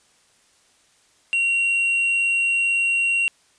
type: tone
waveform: triangle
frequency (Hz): 2749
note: F7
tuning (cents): -28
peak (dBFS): -16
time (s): 1.33-3.28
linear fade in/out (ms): 0
effects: white hiss -59 dBFS RMS until 3.58 s + resampled to 22050 Hz